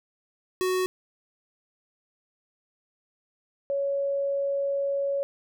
square / sine tone pair in turn, 370 / 557.7 Hz, F#4 / C#5, 0 / +10 cents, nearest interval perfect fifth, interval 710 cents, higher second, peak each -24 dBFS, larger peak neither, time 0.61-0.86 / 3.7-5.23 s, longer second, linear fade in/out 0 ms, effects none

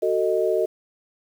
sine chord, D# diminished, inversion first, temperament just, 373.4 / 448 / 622.3 Hz, F#4 / A4 / D#5, +16 / +31 / 0 cents, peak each -23 / -23 / -23 dBFS, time 0.02-0.66 s, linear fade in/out 10 ms, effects 8-bit

